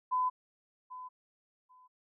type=tone with echo; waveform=sine; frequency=1009 Hz; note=B5; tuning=37 cents sharp; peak=-27 dBFS; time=0.11-0.3 s; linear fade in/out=20 ms; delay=790 ms; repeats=2; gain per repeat=-15 dB; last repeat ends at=1.88 s; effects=none